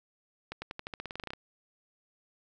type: accelerating click train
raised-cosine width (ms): 0.3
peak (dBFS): -22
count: 15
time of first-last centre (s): 0.52-1.334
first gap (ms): 100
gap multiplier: 0.91
effects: none